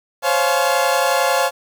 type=chord; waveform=30% pulse; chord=Db major seventh; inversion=third; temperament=equal with one note detuned; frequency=523.3 / 554.4 / 698.5 / 851 Hz; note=C5 / Db5 / F5 / Ab5; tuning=0 / 0 / 0 / +42 cents; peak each=-18 dBFS; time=0.22-1.51 s; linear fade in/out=50 ms; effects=8-bit